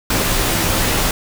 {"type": "noise with comb filter", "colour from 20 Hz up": "pink", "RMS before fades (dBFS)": -17, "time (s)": [0.1, 1.11], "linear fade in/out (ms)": 2, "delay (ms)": 14, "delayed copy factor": -0.65, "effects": []}